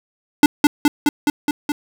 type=tone with echo; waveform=square; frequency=293.7 Hz; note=D4; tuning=in tune; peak=-6 dBFS; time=0.43-0.46 s; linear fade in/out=2 ms; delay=210 ms; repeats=6; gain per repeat=-2 dB; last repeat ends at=1.72 s; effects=none